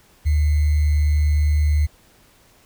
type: tone with sample-and-hold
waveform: sine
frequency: 74.8 Hz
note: D2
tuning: 32 cents sharp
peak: -14 dBFS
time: 0.25-1.87 s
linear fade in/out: 20 ms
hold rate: 2100 Hz
effects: pink hiss -54 dBFS RMS until 2.65 s